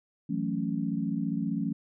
sine chord, F# minor seventh, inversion third, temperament equal, 164.81 / 185 / 220 / 277.2 Hz, E3 / F#3 / A3 / C#4, 0 / 0 / 0 / 0 cents, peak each -34 / -33 / -32 / -33 dBFS, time 0.29-1.73 s, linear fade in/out 10 ms, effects none

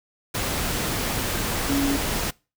sine tone in noise, 279.2 Hz, C#4, 13 cents sharp, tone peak -21 dBFS, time 1.69-1.97 s, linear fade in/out 10 ms, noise pink, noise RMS -26 dBFS, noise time 0.34-2.31 s, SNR +2 dB, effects noise-tail reverb RT60 0.3 s tail -24 dB re dry

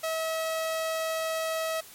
sawtooth tone, 644 Hz, E5, 41 cents flat, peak -24 dBFS, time 0.03-1.81 s, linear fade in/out 10 ms, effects white hiss -49 dBFS RMS until 1.94 s + MP3 64 kbps

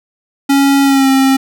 square tone with pitch glide, 277.2 to 267.8 Hz, C#4 to C4, 0 to +40 cents, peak -8 dBFS, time 0.49-1.37 s, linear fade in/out 10 ms, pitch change -60 cents, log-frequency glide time 0.83-1.09 s, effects none

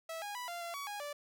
sawtooth tone with pitch steps, 653 / 821 / 986 / 693 / 684 / 1130 / 823 / 583 Hz, E5 / G#5 / B5 / F5 / F5 / C#6 / G#5 / D5, -17 / -20 / -3 / -14 / -36 / +33 / -16 / -13 cents, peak -36 dBFS, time 0.09-1.13 s, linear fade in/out 5 ms, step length 130 ms, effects none

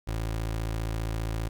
25% pulse tone, 55 Hz, A1, in tune, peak -25 dBFS, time 0.07-1.49 s, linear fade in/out 10 ms, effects 11-bit

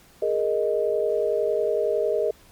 sine chord, Ab suspended second, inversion none, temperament equal, 415.3 / 466.2 / 622.3 Hz, Ab4 / Bb4 / Eb5, 0 / 0 / 0 cents, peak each -25 dBFS, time 0.22-2.31 s, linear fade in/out 5 ms, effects pink hiss -54 dBFS RMS until 2.51 s + Opus 48 kbps

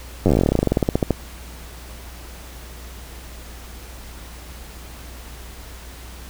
slowing click train, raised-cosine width 2 ms, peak -3 dBFS, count 26, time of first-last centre 0.26-1.107 s, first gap 10 ms, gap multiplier 1.09, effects added 60 Hz sine -37 dBFS peak until 6.29 s + pink hiss -41 dBFS RMS until 6.29 s

